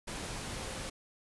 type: tone in noise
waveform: sine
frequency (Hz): 527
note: C5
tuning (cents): +12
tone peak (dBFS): -50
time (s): 0.56-0.89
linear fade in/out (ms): 10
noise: pink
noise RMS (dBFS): -40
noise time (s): 0.07-0.9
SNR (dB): -13
effects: resampled to 24000 Hz